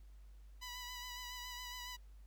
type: tone with vibrato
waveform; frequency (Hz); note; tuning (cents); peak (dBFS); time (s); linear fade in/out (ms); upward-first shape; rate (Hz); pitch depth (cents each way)
10% pulse; 987.8; B5; 0; -37; 0.61-1.97; 20; sine; 7.2; 26
effects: added 50 Hz sine -54 dBFS peak until 2.26 s + pink hiss -75 dBFS RMS until 2.26 s